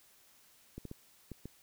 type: clicks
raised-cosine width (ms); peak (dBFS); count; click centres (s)
3; -30; 5; 0.78 / 0.853 / 0.914 / 1.317 / 1.456
effects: white hiss -64 dBFS RMS until 1.62 s